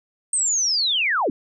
sine linear sweep, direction down, 8490 to 218.9 Hz, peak -18 dBFS, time 0.33-1.3 s, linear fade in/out 2 ms, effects none

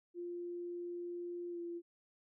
sine tone with pitch glide, 349.2 to 343.2 Hz, F4 to F4, 0 to -30 cents, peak -40 dBFS, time 0.14-1.82 s, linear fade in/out 50 ms, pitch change -30 cents, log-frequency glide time 1.5-1.59 s, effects none

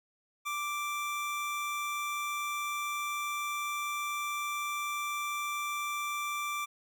25% pulse tone, 1174.7 Hz, D6, in tune, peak -29 dBFS, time 0.45-6.66 s, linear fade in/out 20 ms, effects none

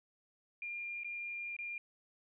sine tone with dropouts, 2402 Hz, D7, 38 cents sharp, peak -39 dBFS, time 0.62-1.78 s, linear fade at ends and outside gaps 2 ms, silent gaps 1.035-1.045 / 1.566-1.588 s, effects none

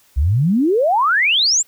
sine exponential sweep, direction up, 61.6 to 7790 Hz, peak -12 dBFS, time 0.16-1.63 s, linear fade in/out 20 ms, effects white hiss -54 dBFS RMS until 1.67 s

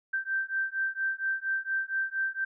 sine beating tone pair, 1562 / 1566.3 Hz, G6 / G6, -7 / -2 cents, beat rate 4.3 Hz, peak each -31 dBFS, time 0.13-2.45 s, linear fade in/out 10 ms, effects none

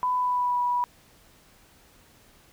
sine tone with pitch glide, 999 to 977.3 Hz, B5 to B5, +20 to -18 cents, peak -22 dBFS, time 0.03-0.84 s, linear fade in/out 0 ms, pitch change -38 cents, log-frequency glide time 0.16-0.6 s, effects pink hiss -57 dBFS RMS until 2.52 s

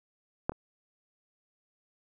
clicks, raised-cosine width 1 ms, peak -13 / -30 dBFS, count 2, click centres 0.495 / 0.52 s, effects none

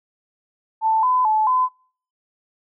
sine tone with pitch steps, 884 / 1010 / 866 / 1016 Hz, A5 / B5 / A5 / B5, +8 / +39 / -28 / +49 cents, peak -15 dBFS, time 0.81-1.69 s, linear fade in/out 50 ms, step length 220 ms, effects noise-tail reverb RT60 0.5 s tail -25 dB re dry

